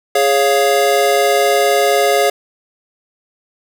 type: chord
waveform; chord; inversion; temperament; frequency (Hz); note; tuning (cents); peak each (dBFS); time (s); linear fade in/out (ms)
square; Db major; second; equal; 415.3 / 554.4 / 698.5; Ab4 / Db5 / F5; 0 / 0 / 0; -16; 0.15-2.3; 5
effects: none